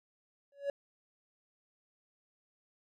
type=tone with exponential growth; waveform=triangle; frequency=563 Hz; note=C#5; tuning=27 cents sharp; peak=-26 dBFS; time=0.52-0.7 s; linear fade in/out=2 ms; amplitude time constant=38 ms; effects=none